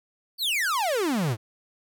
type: exponential sweep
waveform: 45% pulse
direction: down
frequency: 4672 to 101.1 Hz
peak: -23 dBFS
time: 0.38-1.37 s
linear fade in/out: 50 ms
effects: none